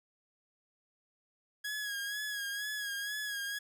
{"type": "tone with vibrato", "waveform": "sawtooth", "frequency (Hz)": 1661.2, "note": "G#6", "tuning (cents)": 0, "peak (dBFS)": -32, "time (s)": [1.64, 3.59], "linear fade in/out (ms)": 10, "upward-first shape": "sine", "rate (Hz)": 2.1, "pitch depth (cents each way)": 48, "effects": []}